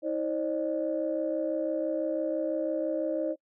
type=tone cluster; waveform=sine; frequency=321 / 537 / 603 Hz; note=E4 / C5 / D5; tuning=-46 / +45 / +46 cents; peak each=-31 dBFS; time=0.02-3.36 s; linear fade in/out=50 ms; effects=noise-tail reverb RT60 0.1 s tail -26 dB re dry + tanh soft clip ceiling -18 dBFS